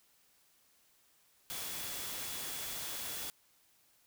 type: tone in noise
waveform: sine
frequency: 3400 Hz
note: G#7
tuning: 40 cents sharp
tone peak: -51 dBFS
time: 1.5-3.3 s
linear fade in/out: 0 ms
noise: white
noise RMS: -41 dBFS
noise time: 1.5-3.3 s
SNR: -13 dB
effects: white hiss -69 dBFS RMS until 4.06 s